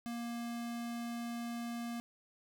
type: tone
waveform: square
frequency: 235.5 Hz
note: A#3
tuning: 18 cents sharp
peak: -39 dBFS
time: 0.06-2 s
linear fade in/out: 0 ms
effects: none